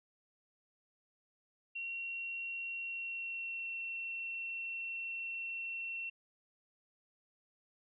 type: tone with pitch glide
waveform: sine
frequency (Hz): 2738 to 2713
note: F7 to E7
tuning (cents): -35 to +49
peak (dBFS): -38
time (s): 1.75-6.1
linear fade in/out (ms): 10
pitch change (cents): -16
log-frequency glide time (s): 2.78-3.74
effects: none